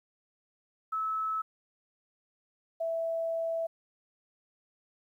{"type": "tone pair in turn", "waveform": "sine", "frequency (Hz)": [1300, 659.3], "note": ["E6", "E5"], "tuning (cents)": [-24, 0], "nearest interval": "octave", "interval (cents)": 1176, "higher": "first", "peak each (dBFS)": [-29, -29], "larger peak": "neither", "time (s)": [[0.92, 1.42], [2.8, 3.67]], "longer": "second", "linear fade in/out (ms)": 10, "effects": ["11-bit"]}